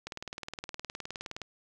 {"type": "click train", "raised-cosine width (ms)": 0.2, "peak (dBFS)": -21, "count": 27, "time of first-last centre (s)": [0.07, 1.417], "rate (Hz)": 19.3, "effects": []}